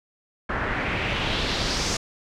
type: noise with low-pass filter sweep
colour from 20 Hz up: pink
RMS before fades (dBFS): -26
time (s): 0.49-1.97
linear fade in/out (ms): 5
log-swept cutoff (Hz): 1500 to 6400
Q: 2.4
effects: none